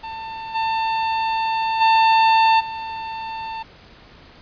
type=tone with level steps; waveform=45% pulse; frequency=894 Hz; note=A5; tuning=27 cents sharp; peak=-29 / -19 / -12 / -27 dBFS; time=0.03-3.63 s; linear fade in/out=10 ms; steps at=0.54 / 1.8 / 2.59 s; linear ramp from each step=20 ms; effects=pink hiss -46 dBFS RMS until 4.41 s + resampled to 11025 Hz